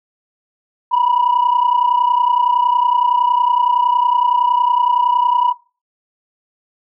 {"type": "tone pair together", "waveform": "sine", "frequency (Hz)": [954.2, 985], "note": ["A#5", "B5"], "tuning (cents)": [40, -5], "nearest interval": "minor second", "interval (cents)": 55, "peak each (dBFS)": -13, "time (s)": [0.91, 5.53], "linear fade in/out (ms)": 20, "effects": ["noise-tail reverb RT60 0.3 s tail -17 dB re dry", "tanh soft clip ceiling -7 dBFS"]}